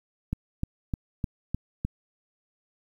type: click train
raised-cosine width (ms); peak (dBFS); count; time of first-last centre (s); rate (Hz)
5; -15; 6; 0.33-1.85; 3.29
effects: 9-bit

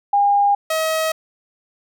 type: tone pair in turn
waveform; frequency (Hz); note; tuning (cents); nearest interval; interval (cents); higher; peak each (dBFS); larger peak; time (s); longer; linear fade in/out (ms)
sine / sawtooth; 810 / 637.2; G#5 / D#5; -43 / +41; major third; 416; first; -12 / -14; first; 0.13-0.55 / 0.7-1.12; neither; 5
effects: none

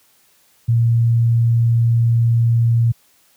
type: tone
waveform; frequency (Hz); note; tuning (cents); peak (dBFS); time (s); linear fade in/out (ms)
sine; 116.54; A#2; 0; -11; 0.68-2.92; 10
effects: white hiss -56 dBFS RMS until 3.36 s + high-pass 60 Hz 12 dB/octave

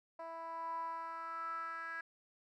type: tone with band-pass filter sweep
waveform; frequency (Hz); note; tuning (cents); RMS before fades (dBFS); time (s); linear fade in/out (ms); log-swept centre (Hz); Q
10% pulse; 329.6; E4; 0; -43; 0.19-2.01; 5; 790 to 1600; 7
effects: none

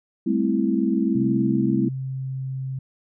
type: chord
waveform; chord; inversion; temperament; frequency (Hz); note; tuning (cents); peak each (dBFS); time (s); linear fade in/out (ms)
sine; A minor seventh; third; equal with one note detuned; 199.08 / 220 / 261.6 / 329.6; G3 / A3 / C4 / E4; +27 / 0 / 0 / 0; -24; 0.26-1.89; 10
type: tone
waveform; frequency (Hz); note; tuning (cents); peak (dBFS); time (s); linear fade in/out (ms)
sine; 132.4; C3; +21; -26; 1.15-2.79; 5
effects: none

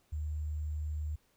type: tone with sample-and-hold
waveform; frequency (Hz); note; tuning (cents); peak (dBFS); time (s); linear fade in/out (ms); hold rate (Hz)
sine; 76; D#2; -40; -33; 0.12-1.16; 10; 7350
effects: pink hiss -71 dBFS RMS until 1.36 s

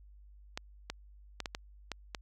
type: clicks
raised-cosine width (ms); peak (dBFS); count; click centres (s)
0.2; -19; 7; 0.575 / 0.9 / 1.403 / 1.458 / 1.549 / 1.917 / 2.148
effects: added 50 Hz sine -53 dBFS peak until 2.21 s

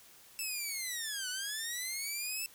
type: linear two-way sweep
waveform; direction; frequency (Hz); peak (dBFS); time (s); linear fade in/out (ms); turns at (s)
10% pulse; down then up; 2657 to 1466 to 2657; -27; 0.39-2.46; 0; 1.29
effects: white hiss -58 dBFS RMS until 2.54 s

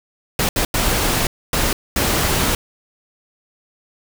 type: noise bursts at uneven times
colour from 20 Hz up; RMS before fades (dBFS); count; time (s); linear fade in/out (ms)
pink; -18; 5; 0.39-0.49 / 0.56-0.65 / 0.74-1.27 / 1.53-1.73 / 1.96-2.55; 2
effects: none

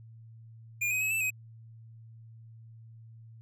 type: tone with pitch steps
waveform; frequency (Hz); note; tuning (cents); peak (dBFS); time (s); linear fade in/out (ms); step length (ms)
square; 2416 / 2518 / 2567 / 2647 / 2525; D7 / D#7 / E7 / E7 / D#7; +48 / +20 / -47 / +7 / +25; -28; 0.81-1.305; 10; 99
effects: added 113 Hz sine -48 dBFS peak until 3.41 s

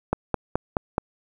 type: click train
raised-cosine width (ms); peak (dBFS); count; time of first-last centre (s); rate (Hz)
1; -7; 5; 0.13-0.981; 4.7
effects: 8-bit

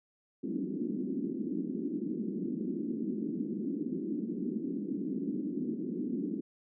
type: band-pass noise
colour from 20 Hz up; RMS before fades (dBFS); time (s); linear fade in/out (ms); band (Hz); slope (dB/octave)
white; -35; 0.43-6.41; 10; 190 to 340; 48
effects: none

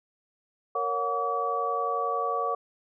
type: tone cluster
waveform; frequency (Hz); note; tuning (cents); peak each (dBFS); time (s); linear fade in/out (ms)
sine; 464.9 / 556 / 726 / 1144; A#4 / C#5 / F#5 / D6; -5 / +5 / -33 / -46; -32 / -34 / -32 / -28; 0.75-2.55; 5
effects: none

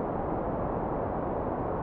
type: low-pass noise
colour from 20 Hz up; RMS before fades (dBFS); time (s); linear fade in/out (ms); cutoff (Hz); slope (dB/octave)
white; -31; 0-1.82; 0; 860; 24
effects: none

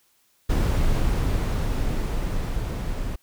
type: noise with level ramp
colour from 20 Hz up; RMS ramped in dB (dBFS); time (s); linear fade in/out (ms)
brown; -20 to -28; 0.49-3.16; 10
effects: white hiss -64 dBFS RMS until 3.22 s

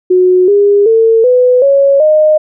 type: tone with pitch steps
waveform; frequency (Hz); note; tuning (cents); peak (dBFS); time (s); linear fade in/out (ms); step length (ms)
sine; 365.9 / 406 / 450.5 / 499.8 / 554.6 / 615.4; F#4 / G#4 / A4 / B4 / C#5 / D#5; -19 / -39 / +41 / +21 / +1 / -19; -4; 0.1-2.38; 10; 380
effects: none

